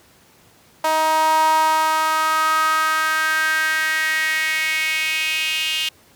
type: tone with high-pass filter sweep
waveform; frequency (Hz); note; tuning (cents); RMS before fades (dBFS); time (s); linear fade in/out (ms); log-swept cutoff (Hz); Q
sawtooth; 315.2; D#4; +23; -19; 0.84-5.89; 5; 800 to 2900; 5.3
effects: pink hiss -52 dBFS RMS until 6.15 s + high-pass 80 Hz 12 dB/octave